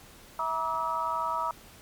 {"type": "tone cluster", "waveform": "sine", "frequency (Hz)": [654, 954, 1166, 1285], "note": ["E5", "A#5", "D6", "E6"], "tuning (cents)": [-14, 40, -13, -45], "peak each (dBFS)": [-37, -30, -35, -32], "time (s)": [0.39, 1.51], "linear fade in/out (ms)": 2, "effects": ["pink hiss -52 dBFS RMS until 1.81 s", "MP3 96 kbps"]}